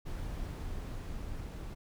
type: noise with level ramp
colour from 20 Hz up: brown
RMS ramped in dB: -38 to -41 dBFS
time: 0.05-1.75 s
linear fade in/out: 20 ms
effects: none